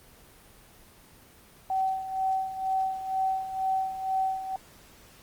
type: tone with tremolo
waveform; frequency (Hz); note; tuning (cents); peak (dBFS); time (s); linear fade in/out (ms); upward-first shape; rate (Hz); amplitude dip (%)
sine; 763; G5; -47; -23; 1.7-4.56; 2; sine; 2.1; 70
effects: pink hiss -54 dBFS RMS until 5.22 s + Opus 24 kbps